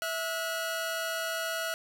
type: tone pair together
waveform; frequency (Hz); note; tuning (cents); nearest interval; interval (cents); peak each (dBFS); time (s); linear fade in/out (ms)
sawtooth; 655 / 1448.5; E5 / F#6; -11 / -37; octave + major second; 1374; -30 / -30; 0.02-1.74; 0
effects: none